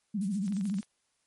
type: tone with vibrato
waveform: sine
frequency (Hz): 197.8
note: G3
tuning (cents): +16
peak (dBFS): -28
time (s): 0.14-0.81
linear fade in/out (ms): 10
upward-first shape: sine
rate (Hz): 14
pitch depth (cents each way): 150
type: noise with tremolo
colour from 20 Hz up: violet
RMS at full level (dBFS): -43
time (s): 0.21-0.85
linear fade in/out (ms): 2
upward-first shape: triangle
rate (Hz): 9.1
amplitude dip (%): 80
type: click train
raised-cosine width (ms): 0.2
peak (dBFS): -32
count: 9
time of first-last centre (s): 0.48-0.829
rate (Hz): 22.9
effects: white hiss -75 dBFS RMS until 1.26 s + MP3 48 kbps